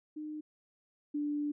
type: tone pair in turn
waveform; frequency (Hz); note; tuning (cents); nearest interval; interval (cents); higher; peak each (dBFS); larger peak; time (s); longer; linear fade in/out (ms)
sine; 304.7 / 293.7; D#4 / D4; -36 / 0; minor second; 64; first; -38 / -31; second; 0.16-0.41 / 1.14-1.52; second; 10
effects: none